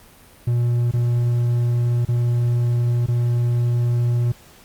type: tone with dropouts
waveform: triangle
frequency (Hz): 120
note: B2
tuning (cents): -49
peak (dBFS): -14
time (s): 0.47-4.32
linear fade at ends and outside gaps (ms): 5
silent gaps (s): 0.913-0.936 / 2.051-2.086 / 3.062-3.083
effects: pink hiss -48 dBFS RMS until 4.64 s + Opus 32 kbps